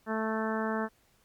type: harmonic tone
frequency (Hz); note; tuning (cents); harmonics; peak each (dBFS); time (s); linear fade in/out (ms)
220; A3; 0; 1 / 2 / 3 / 4 / 5 / 6 / 7 / 8; -32 / -35 / -37 / -38 / -39 / -40 / -40 / -41; 0.06-0.89; 50
effects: pink hiss -67 dBFS RMS until 1.24 s + MP3 96 kbps